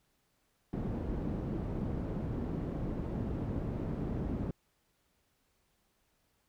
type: low-pass noise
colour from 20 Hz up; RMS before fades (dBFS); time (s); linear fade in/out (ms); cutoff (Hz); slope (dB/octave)
white; -36; 0.73-4.51; 2; 250; 12
effects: pink hiss -75 dBFS RMS until 6.48 s